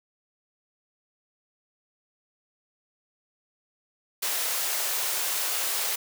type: high-pass noise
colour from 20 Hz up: white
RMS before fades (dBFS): -28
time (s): 4.22-5.96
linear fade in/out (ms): 10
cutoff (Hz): 420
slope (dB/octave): 24
effects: none